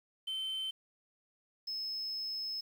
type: tone pair in turn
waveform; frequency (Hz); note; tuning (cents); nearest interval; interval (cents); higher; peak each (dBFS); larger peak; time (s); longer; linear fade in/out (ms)
sine; 3087 / 5192; G7 / E8; -27 / -27; major sixth; 900; second; -32 / -34; first; 0.27-0.71 / 1.67-2.61; second; 10
effects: tanh soft clip ceiling -34 dBFS + 10-bit